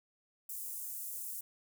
white high-pass noise, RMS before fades -42 dBFS, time 0.49-1.41 s, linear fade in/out 5 ms, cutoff 7900 Hz, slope 24 dB/octave, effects none

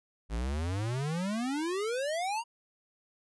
square exponential sweep, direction up, 51.91 to 963 Hz, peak -31 dBFS, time 0.29-2.44 s, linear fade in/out 50 ms, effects resampled to 24000 Hz

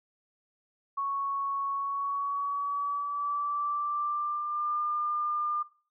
sine tone with pitch glide, 1108.7 to 1202.1 Hz, C#6 to D6, 0 to +40 cents, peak -28 dBFS, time 0.97-5.63 s, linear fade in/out 10 ms, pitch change +140 cents, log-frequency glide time 1.72-4.77 s, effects noise-tail reverb RT60 0.4 s tail -17 dB re dry

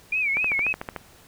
sine tone with vibrato, 2365 Hz, D7, 12 cents sharp, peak -21 dBFS, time 0.12-0.73 s, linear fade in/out 5 ms, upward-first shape sine, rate 3.9 Hz, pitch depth 150 cents each way
click train, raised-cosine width 0.5 ms, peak -15 dBFS, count 9, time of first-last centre 0.37-0.963 s, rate 13.5 Hz
effects pink hiss -52 dBFS RMS until 1.27 s

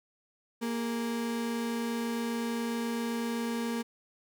35% pulse tone pair together, 233.1 / 414.8 Hz, A#3 / G#4, 0 / -2 cents, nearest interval minor seventh, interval 998 cents, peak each -29 / -40 dBFS, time 0.61-3.83 s, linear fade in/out 20 ms, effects none

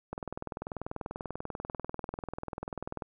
click train, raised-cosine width 1 ms, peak -22 dBFS, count 60, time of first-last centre 0.13-3.022 s, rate 20.4 Hz, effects none

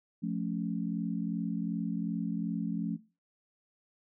sine chord, F augmented, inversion none, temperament equal with one note detuned, 174.61 / 217.3 / 277.2 Hz, F3 / A3 / C#4, 0 / -21 / 0 cents, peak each -34 / -34 / -37 dBFS, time 0.22-2.97 s, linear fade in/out 20 ms, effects noise-tail reverb RT60 0.3 s tail -18 dB re dry

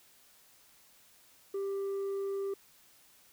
sine tone with tanh clipping, 393.8 Hz, G4, 8 cents sharp, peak -33 dBFS, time 1.54-2.54 s, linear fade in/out 5 ms, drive 3 dB, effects white hiss -62 dBFS RMS until 3.32 s

